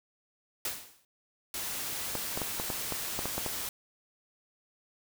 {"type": "noise with exponential decay", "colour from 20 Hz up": "white", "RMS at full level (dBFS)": -31, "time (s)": [0.65, 1.05], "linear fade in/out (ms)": 2, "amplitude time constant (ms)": 86}
{"type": "noise", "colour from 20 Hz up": "white", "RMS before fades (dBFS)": -36, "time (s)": [1.54, 3.69], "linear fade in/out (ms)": 2}
{"type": "clicks", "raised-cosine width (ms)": 1, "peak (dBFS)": -19, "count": 10, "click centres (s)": [2.153, 2.375, 2.417, 2.599, 2.702, 2.923, 3.191, 3.256, 3.38, 3.463]}
{"effects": []}